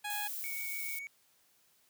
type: tone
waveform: 15% pulse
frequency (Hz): 830.6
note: G#5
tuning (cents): 0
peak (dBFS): -30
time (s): 0.04-0.28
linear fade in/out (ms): 10
type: noise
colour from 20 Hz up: violet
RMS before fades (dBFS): -40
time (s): 0.1-0.99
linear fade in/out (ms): 2
type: tone with vibrato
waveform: triangle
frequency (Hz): 2236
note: C#7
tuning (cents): +14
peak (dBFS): -39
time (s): 0.44-1.07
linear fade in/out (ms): 0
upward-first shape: sine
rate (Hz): 7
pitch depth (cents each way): 13
effects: white hiss -69 dBFS RMS until 1.89 s + high-pass 80 Hz 12 dB/octave